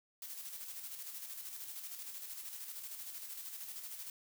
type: noise with tremolo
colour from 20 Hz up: blue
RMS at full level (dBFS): -45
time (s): 0.22-4.1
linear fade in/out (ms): 2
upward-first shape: square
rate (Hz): 13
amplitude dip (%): 40
effects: none